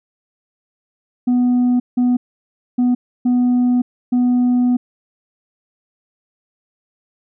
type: tone bursts at uneven times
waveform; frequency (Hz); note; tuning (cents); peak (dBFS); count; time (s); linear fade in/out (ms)
sine; 246.9; B3; 0; -9; 5; 1.27-1.8 / 1.97-2.17 / 2.78-2.95 / 3.25-3.82 / 4.12-4.77; 10
effects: tanh soft clip ceiling -11 dBFS